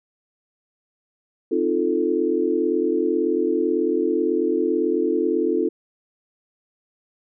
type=chord; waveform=sine; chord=F dominant seventh; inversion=second; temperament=equal; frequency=261.6 / 311.1 / 349.2 / 440 Hz; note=C4 / Eb4 / F4 / A4; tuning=0 / 0 / 0 / 0 cents; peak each=-27 / -24 / -22 / -23 dBFS; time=1.51-5.69 s; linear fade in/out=10 ms; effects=none